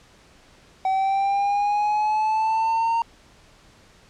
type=linear sweep; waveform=triangle; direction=up; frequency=760 to 924 Hz; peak=-17 dBFS; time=0.85-3.02 s; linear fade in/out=2 ms; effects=pink hiss -53 dBFS RMS until 4.09 s + low-pass 7000 Hz 12 dB/octave